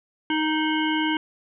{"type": "harmonic tone with a mistuned harmonic", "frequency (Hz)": 311.1, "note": "D#4", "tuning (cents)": 0, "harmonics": [1, 3, 5, 7, 9, 10], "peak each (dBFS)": [-23, -28, -30, -31, -33, -33], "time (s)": [0.3, 1.17], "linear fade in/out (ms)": 2, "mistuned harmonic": 9, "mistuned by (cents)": 55, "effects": []}